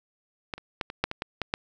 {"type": "clicks", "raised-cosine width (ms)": 0.3, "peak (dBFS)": [-15, -26, -12, -20, -7, -16, -14, -12, -9], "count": 9, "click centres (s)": [0.538, 0.58, 0.812, 0.901, 1.04, 1.114, 1.221, 1.417, 1.539], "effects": []}